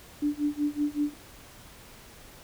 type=tone with tremolo; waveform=sine; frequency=293.7 Hz; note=D4; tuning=in tune; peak=-22 dBFS; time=0.22-1.14 s; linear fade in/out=5 ms; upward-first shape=sine; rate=5.3 Hz; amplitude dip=95%; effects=pink hiss -50 dBFS RMS until 2.43 s